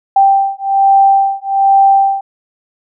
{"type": "beating tone pair", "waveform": "sine", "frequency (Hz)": [784, 785.2], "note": ["G5", "G5"], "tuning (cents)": [0, 3], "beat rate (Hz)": 1.2, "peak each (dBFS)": -10, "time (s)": [0.16, 2.21], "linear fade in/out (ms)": 5, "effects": []}